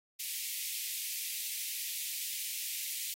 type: high-pass noise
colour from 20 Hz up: white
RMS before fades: -38 dBFS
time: 0.19-3.14 s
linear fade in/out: 10 ms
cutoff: 2100 Hz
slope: 48 dB/octave
effects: AAC 48 kbps